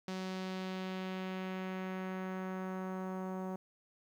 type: tone with low-pass filter sweep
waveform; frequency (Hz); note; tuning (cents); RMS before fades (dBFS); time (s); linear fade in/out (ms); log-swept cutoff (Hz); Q
sawtooth; 187.2; F#3; +20; -40; 0.08-3.56; 2; 5400 to 940; 1.3
effects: 11-bit